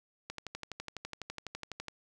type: click train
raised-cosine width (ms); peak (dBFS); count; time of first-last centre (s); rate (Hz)
0.2; -22; 20; 0.3-1.883; 12
effects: none